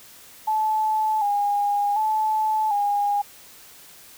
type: tone with vibrato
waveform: sine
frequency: 841 Hz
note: G#5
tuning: 22 cents sharp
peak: -19 dBFS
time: 0.47-3.22 s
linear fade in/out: 10 ms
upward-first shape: square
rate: 0.67 Hz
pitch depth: 52 cents each way
effects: white hiss -47 dBFS RMS until 4.17 s